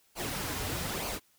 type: noise with flanger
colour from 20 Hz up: pink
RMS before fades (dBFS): -35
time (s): 0.15-1.2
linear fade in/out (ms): 50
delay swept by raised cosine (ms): 0.55 to 5.95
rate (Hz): 1.1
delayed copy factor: -0.55
effects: white hiss -67 dBFS RMS until 1.38 s